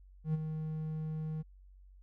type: tone with ADSR envelope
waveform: triangle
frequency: 156.6 Hz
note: D#3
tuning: 11 cents sharp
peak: -25 dBFS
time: 0.24-1.43 s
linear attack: 100 ms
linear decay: 25 ms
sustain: -8 dB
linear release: 22 ms
effects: added 47 Hz sine -54 dBFS peak until 2.02 s